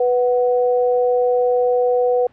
sine tone pair together, 493.9 / 740.5 Hz, B4 / F#5, 0 / +1 cents, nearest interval perfect fifth, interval 701 cents, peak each -14 / -22 dBFS, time 0-2.27 s, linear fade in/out 5 ms, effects pink hiss -52 dBFS RMS until 2.32 s + low-pass 2000 Hz 12 dB/octave

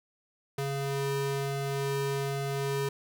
40% pulse ring-modulated tone, 277.2 Hz, C#4, in tune, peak -25 dBFS, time 0.58-2.89 s, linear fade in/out 5 ms, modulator 138 Hz, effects none

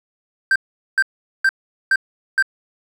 triangle tone bursts, 1568 Hz, G6, in tune, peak -10 dBFS, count 5, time 0.51-2.425 s, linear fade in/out 2 ms, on 47 ms, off 420 ms, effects none

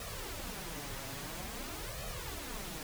pink noise with flanger, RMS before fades -42 dBFS, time 0-2.83 s, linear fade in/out 2 ms, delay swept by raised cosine 1.6 to 7.4 ms, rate 0.49 Hz, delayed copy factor +0.75, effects none

